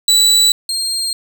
30% pulse tone pair in turn, 3951 / 4206 Hz, B7 / C8, 0 / +8 cents, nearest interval minor second, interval 108 cents, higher second, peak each -6 / -14 dBFS, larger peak first, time 0.08-0.52 / 0.69-1.13 s, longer neither, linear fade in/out 2 ms, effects 8-bit

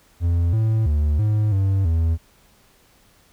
triangle tone with pitch steps, 85.5 / 110.6 / 74.5 / 106.6 / 97 / 81.9 Hz, F2 / A2 / D2 / G#2 / G2 / E2, -36 / +9 / +25 / +46 / -18 / -11 cents, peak -14 dBFS, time 0.2-2.18 s, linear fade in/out 50 ms, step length 330 ms, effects pink hiss -56 dBFS RMS until 3.32 s

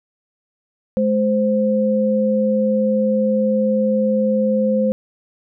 sine tone pair together, 211.9 / 520.3 Hz, G#3 / C5, +35 / -10 cents, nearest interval octave + major third, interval 1555 cents, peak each -17 dBFS, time 0.97-4.92 s, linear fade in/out 0 ms, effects none

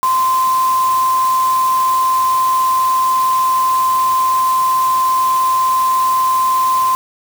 sine tone in noise, 1038 Hz, C6, 14 cents flat, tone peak -11 dBFS, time 0.03-6.95 s, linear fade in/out 0 ms, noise white, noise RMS -28 dBFS, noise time 0.03-6.95 s, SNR +14 dB, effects none

